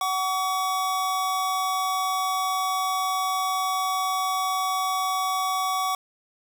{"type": "tone pair together", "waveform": "square", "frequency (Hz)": [750, 1134.5], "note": ["F#5", "C#6"], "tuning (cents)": [23, 40], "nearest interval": "perfect fifth", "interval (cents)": 717, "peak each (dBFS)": [-28, -26], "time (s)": [0.01, 5.95], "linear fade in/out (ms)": 2, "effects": []}